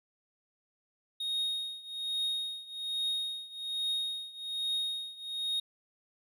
triangle tone with tremolo, 3729 Hz, A#7, in tune, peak -27 dBFS, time 1.2-5.6 s, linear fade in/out 5 ms, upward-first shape triangle, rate 1.2 Hz, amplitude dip 90%, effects none

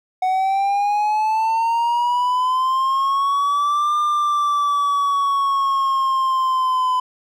triangle linear two-way sweep, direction up then down, 740 to 1200 to 1009 Hz, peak -14 dBFS, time 0.22-7 s, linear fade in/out 5 ms, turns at 3.98 s, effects none

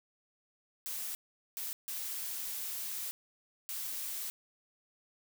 blue noise bursts at uneven times, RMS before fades -39 dBFS, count 4, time 0.86-1.15 / 1.57-1.73 / 1.88-3.11 / 3.69-4.3 s, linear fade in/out 0 ms, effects none

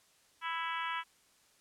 harmonic tone with a mistuned harmonic, 330 Hz, E4, 2 cents sharp, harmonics 3 / 4 / 5 / 6 / 7 / 8 / 9 / 10, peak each -38 / -40 / -42 / -44 / -45 / -46 / -47 / -48 dBFS, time 0.41-1.04 s, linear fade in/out 50 ms, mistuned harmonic 7, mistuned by -28 cents, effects white hiss -67 dBFS RMS until 1.6 s + low-pass 10000 Hz 12 dB/octave

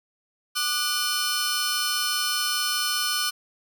sawtooth tone cluster, 1194 / 1467 / 3019 / 4271 / 5290 Hz, D6 / F#6 / F#7 / C8 / E8, +28 / -15 / +34 / +35 / +5 cents, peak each -27 dBFS, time 0.55-3.31 s, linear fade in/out 20 ms, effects none

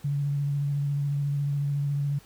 sine tone with vibrato, 142.6 Hz, C#3, 49 cents sharp, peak -24 dBFS, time 0.04-2.19 s, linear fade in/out 10 ms, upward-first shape square, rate 14 Hz, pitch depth 15 cents each way, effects pink hiss -55 dBFS RMS until 2.25 s

